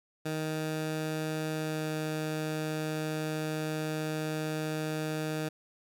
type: tone with pitch glide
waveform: 15% pulse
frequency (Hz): 156.3 to 155.4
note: D#3 to D#3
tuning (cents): +8 to -2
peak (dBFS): -25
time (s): 0.25-5.49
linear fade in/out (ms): 10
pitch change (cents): -10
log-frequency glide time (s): 1.53-1.9
effects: none